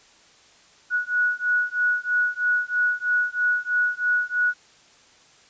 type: beating tone pair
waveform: sine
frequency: 1463 / 1466.1 Hz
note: F#6 / F#6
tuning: -20 / -16 cents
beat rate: 3.1 Hz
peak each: -23 dBFS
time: 0.9-4.54 s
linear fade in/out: 50 ms
effects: white hiss -54 dBFS RMS until 5.49 s + resampled to 16000 Hz